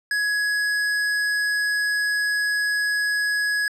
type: tone with tanh clipping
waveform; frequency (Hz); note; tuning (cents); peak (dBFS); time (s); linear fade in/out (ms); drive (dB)
sine; 1675; G#6; +14; -22; 0.11-3.68; 2; 16
effects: low-pass 12000 Hz 12 dB/octave